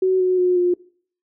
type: tone with pitch steps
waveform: sine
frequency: 374.4 / 368 / 361.6 / 355.4 Hz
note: F#4 / F#4 / F#4 / F4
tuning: +20 / -9 / -40 / +30 cents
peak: -14 dBFS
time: 0.02-0.74 s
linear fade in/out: 5 ms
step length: 180 ms
effects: noise-tail reverb RT60 0.5 s tail -21 dB re dry